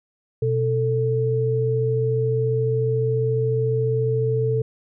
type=tone pair together; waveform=sine; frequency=124.28 / 442.9 Hz; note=B2 / A4; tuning=+11 / +11 cents; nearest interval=octave + minor seventh; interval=2200 cents; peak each=-21 dBFS; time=0.42-4.62 s; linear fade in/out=5 ms; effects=none